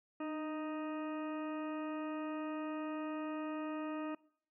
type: harmonic tone with a mistuned harmonic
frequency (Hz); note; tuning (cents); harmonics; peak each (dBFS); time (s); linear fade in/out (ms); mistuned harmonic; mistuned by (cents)
311.1; D#4; 0; 1 / 2 / 3 / 4 / 5 / 6 / 8 / 9; -39 / -45 / -50 / -48 / -60 / -56 / -56 / -61; 0.2-4.15; 5; 1; -34
effects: noise-tail reverb RT60 0.6 s tail -23 dB re dry